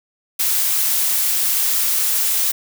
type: noise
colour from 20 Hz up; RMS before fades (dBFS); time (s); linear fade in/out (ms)
blue; -18; 0.39-2.52; 10
effects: none